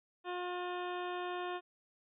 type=harmonic tone with a mistuned harmonic; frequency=357.7 Hz; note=F4; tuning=41 cents sharp; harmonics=1 / 2 / 3 / 4 / 5 / 7 / 8 / 9 / 10; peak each=-40 / -42 / -44 / -49 / -50 / -52 / -57 / -55 / -56 dBFS; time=0.24-1.61 s; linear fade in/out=50 ms; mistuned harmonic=9; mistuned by=-28 cents; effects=none